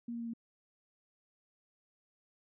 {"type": "tone with pitch steps", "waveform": "sine", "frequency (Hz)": [236, 234.2, 232.5, 230.7], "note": ["A#3", "A#3", "A#3", "A#3"], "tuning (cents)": [22, 8, -4, -18], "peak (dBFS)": -37, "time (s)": [0.08, 0.336], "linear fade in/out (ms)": 5, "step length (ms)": 64, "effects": []}